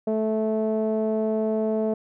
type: tone with low-pass filter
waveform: sawtooth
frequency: 218.3 Hz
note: A3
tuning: 13 cents flat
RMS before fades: -24 dBFS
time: 0.07-1.94 s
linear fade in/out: 5 ms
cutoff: 570 Hz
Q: 5.6
effects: none